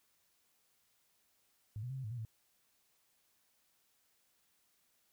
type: tone with pitch steps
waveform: sine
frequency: 105.9 / 123.7 / 133.4 / 132.1 / 107.1 / 122 / 111.2 Hz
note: G#2 / B2 / C3 / C3 / A2 / B2 / A2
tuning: +34 / +3 / +34 / +17 / -46 / -21 / +19 cents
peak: -39 dBFS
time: 1.76-2.25 s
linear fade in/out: 0 ms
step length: 70 ms
effects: white hiss -75 dBFS RMS until 5.12 s